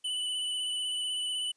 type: tone with vibrato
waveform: square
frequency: 2987 Hz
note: F#7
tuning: 16 cents sharp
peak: -31 dBFS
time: 0.04-1.52 s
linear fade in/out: 10 ms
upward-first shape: square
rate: 16 Hz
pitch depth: 16 cents each way
effects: white hiss -73 dBFS RMS until 1.56 s + resampled to 22050 Hz